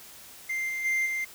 triangle tone with level steps, 2093 Hz, C7, in tune, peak -26 / -28 / -22 / -26 dBFS, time 0.49-1.25 s, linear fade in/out 10 ms, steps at 0.68 / 0.84 / 1.05 s, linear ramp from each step 20 ms, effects white hiss -48 dBFS RMS until 1.34 s

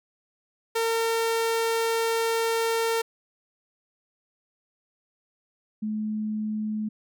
sawtooth / sine tone pair in turn, 455.6 / 214.5 Hz, A#4 / A3, -40 / -44 cents, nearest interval octave + minor second, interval 1304 cents, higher first, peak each -19 / -26 dBFS, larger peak first, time 0.75-3.02 / 5.82-6.89 s, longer first, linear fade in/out 10 ms, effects none

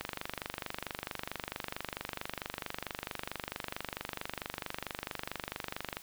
click train, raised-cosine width 0.3 ms, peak -19 dBFS, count 147, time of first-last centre 0.01-5.969 s, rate 24.5 Hz, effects white hiss -53 dBFS RMS until 6.02 s

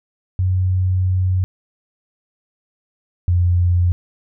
sine tone pair in turn, 92.5 / 88.34 Hz, F#2 / F2, 0 / +20 cents, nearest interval minor second, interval 80 cents, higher first, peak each -14 / -12 dBFS, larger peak second, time 0.39-1.44 / 3.28-3.92 s, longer first, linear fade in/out 0 ms, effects none

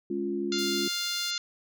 sine chord, Db major, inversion second, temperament equal, 207.7 / 277.2 / 349.2 Hz, Ab3 / Db4 / F4, 0 / 0 / 0 cents, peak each -34 / -34 / -30 dBFS, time 0.1-0.88 s, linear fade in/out 5 ms
harmonic tone, 700 Hz, F5, 4 cents sharp, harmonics 2 / 3 / 4 / 5 / 6 / 7 / 8 / 9 / 10, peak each -38 / -42 / -39 / -35 / -33 / -38 / -45 / -41 / -44 dBFS, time 0.52-1.38 s, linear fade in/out 2 ms
pink high-pass noise, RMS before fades -43 dBFS, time 0.58-1.31 s, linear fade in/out 10 ms, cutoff 4700 Hz, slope 48 dB/octave
effects none

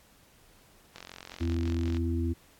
click train, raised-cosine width 0.2 ms, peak -25 dBFS, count 46, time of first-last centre 0.96-1.969 s, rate 44.6 Hz
harmonic tone, 83.9 Hz, E2, 31 cents sharp, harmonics 1 / 3 / 4, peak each -28 / -33 / -34 dBFS, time 1.4-2.34 s, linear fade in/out 20 ms
effects pink hiss -60 dBFS RMS until 2.59 s + AAC 64 kbps

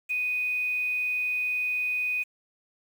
sine tone with quantisation, 2489 Hz, D#7, in tune, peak -25 dBFS, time 0.09-2.24 s, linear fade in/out 20 ms, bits 8, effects none

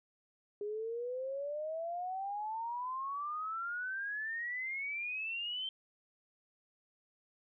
sine exponential sweep, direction up, 407.9 to 3136 Hz, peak -36 dBFS, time 0.61-5.69 s, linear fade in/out 2 ms, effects none

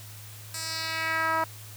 10% pulse tone with band-pass filter sweep, 322.7 Hz, E4, 37 cents flat, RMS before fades -29 dBFS, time 0.54-1.44 s, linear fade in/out 2 ms, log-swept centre 7900 to 960 Hz, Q 1.6, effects added 106 Hz sine -44 dBFS peak until 1.76 s + white hiss -47 dBFS RMS until 1.76 s

